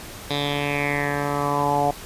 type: tone with low-pass filter sweep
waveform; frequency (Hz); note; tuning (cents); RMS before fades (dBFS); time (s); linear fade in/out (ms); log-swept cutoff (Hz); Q
10% pulse; 143.9; D3; -35; -23; 0.3-1.91; 5; 4000 to 730; 5.2
effects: pink hiss -38 dBFS RMS until 2.05 s + resampled to 32000 Hz